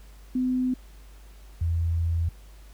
sine tone pair in turn, 254.3 / 83.65 Hz, C4 / E2, -49 / +26 cents, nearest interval octave + perfect fifth, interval 1925 cents, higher first, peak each -22 dBFS, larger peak neither, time 0.35-0.74 / 1.61-2.29 s, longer second, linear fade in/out 5 ms, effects added 50 Hz sine -45 dBFS peak until 2.73 s + pink hiss -57 dBFS RMS until 2.73 s

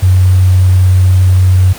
sine tone with sample-and-hold, 92.5 Hz, F#2, in tune, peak -3 dBFS, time 0.02-1.73 s, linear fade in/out 10 ms, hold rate 8820 Hz, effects pink hiss -29 dBFS RMS until 1.78 s + high-pass 60 Hz 12 dB/octave

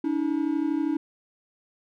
triangle tone pair together, 287 / 319.5 Hz, D4 / D#4, -40 / +46 cents, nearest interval major second, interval 186 cents, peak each -24 dBFS, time 0.04-0.97 s, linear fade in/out 5 ms, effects none

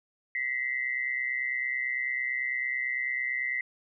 sine tone pair together, 1934 / 2063 Hz, B6 / C7, -37 / -25 cents, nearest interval minor second, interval 112 cents, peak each -32 / -30 dBFS, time 0.35-3.61 s, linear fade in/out 2 ms, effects none

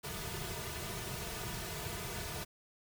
pink noise with comb filter, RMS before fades -41 dBFS, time 0.03-2.45 s, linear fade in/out 20 ms, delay 3.7 ms, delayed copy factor -1, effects none

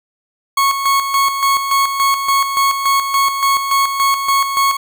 40% pulse tone with tremolo, 1101 Hz, C#6, 12 cents flat, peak -10 dBFS, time 0.57-4.77 s, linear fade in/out 5 ms, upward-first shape square, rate 3.5 Hz, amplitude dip 55%, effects none

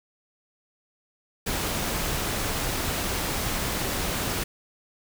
pink noise, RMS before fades -28 dBFS, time 1.46-4.44 s, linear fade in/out 10 ms, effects none

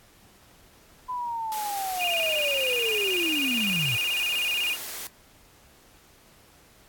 sine linear sweep, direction down, 1011 to 107.2 Hz, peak -28 dBFS, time 1.08-3.97 s, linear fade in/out 20 ms
white high-pass noise, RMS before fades -36 dBFS, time 1.52-5.07 s, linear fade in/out 0 ms, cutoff 270 Hz, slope 24 dB/octave
sine tone with vibrato, 2637 Hz, E7, in tune, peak -24 dBFS, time 1.98-4.77 s, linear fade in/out 50 ms, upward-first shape square, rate 16 Hz, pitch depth 120 cents each way
effects pink hiss -56 dBFS RMS until 6.88 s + AAC 64 kbps

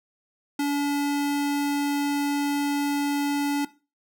square tone, 286.4 Hz, D4, 43 cents flat, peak -23 dBFS, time 0.59-3.65 s, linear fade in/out 5 ms, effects noise-tail reverb RT60 0.3 s tail -17 dB re dry

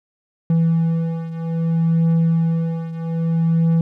triangle beating tone pair, 164.81 / 165.43 Hz, E3 / E3, 0 / +6 cents, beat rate 0.62 Hz, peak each -15 / -19 dBFS, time 0.5-3.81 s, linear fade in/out 2 ms, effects none

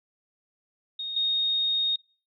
sine tone pair in turn, 3716 / 3716 Hz, A#7 / A#7, -6 / -6 cents, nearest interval unison, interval 0 cents, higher neither, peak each -30 / -22 dBFS, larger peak second, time 0.99-1.16 / 1.16-1.96 s, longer second, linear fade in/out 5 ms, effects noise-tail reverb RT60 0.4 s tail -26 dB re dry

